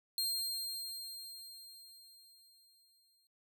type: tone with exponential decay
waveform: sawtooth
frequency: 4198 Hz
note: C8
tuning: 5 cents sharp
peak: -29 dBFS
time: 0.18-3.27 s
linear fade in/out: 1 ms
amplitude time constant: 670 ms
effects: noise-tail reverb RT60 0.1 s tail -20 dB re dry